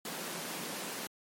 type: high-pass noise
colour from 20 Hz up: pink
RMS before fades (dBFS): -40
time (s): 0.05-1.07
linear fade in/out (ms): 2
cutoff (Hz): 160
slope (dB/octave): 48
effects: MP3 64 kbps